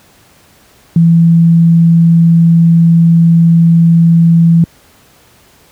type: tone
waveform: sine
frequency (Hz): 167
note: E3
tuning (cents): +23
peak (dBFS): -3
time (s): 0.96-4.64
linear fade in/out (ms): 2
effects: pink hiss -45 dBFS RMS until 5.71 s + high-pass 60 Hz 12 dB/octave